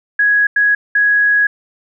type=tone bursts at uneven times; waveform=sine; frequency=1666 Hz; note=G#6; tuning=5 cents sharp; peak=-9 dBFS; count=3; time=0.19-0.47 / 0.56-0.75 / 0.95-1.47 s; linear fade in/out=5 ms; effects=none